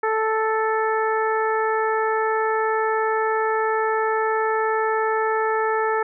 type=harmonic tone; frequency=439.5 Hz; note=A4; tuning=2 cents flat; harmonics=1 / 2 / 3 / 4 / 5; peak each=-22 / -24 / -26 / -28 / -37 dBFS; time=0.03-6.03 s; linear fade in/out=5 ms; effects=none